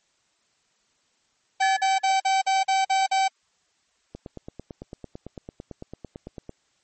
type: tone bursts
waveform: 45% pulse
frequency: 770 Hz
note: G5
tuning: 31 cents flat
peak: -19 dBFS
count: 8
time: 1.6-3.282 s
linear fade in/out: 10 ms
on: 170 ms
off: 46 ms
type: tone with exponential decay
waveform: sine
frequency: 1714 Hz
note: A6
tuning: 46 cents flat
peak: -23 dBFS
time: 1.62-2.22 s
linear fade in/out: 5 ms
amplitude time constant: 130 ms
type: click train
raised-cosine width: 2 ms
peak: -23 dBFS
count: 22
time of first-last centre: 4.15-6.494 s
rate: 8.96 Hz
effects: white hiss -68 dBFS RMS until 6.83 s + MP3 32 kbps